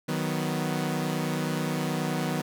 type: chord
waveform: sawtooth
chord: B major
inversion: first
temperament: equal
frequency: 155.56 / 185 / 246.9 Hz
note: D#3 / F#3 / B3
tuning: 0 / 0 / 0 cents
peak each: -26 / -28 / -28 dBFS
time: 0.08-2.42 s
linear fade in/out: 10 ms
effects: none